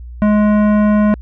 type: tone with hard clipping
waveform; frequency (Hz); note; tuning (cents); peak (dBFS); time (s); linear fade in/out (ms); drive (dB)
sine; 210; G#3; +19; -11; 0.22-1.14; 0; 16
effects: added 60 Hz sine -28 dBFS peak until 1.21 s + low-pass 2000 Hz 12 dB/octave

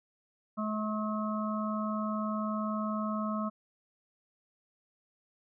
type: harmonic tone with a mistuned harmonic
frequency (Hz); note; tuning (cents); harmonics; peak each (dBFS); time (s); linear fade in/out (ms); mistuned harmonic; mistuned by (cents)
214; A3; -48; 1 / 3 / 5 / 6; -32 / -39 / -38 / -39; 0.57-3.5; 20; 5; +21
effects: none

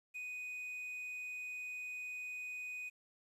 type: tone with quantisation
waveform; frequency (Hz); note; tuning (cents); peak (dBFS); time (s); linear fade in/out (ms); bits
triangle; 2489; D#7; 0; -40; 0.14-2.9; 20; 11
effects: resampled to 32000 Hz

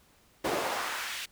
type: noise with high-pass filter sweep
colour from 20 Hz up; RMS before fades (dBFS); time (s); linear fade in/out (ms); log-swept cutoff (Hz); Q
brown; -33; 0.44-1.26; 10; 390 to 2900; 1.2
effects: pink hiss -63 dBFS RMS until 1.31 s

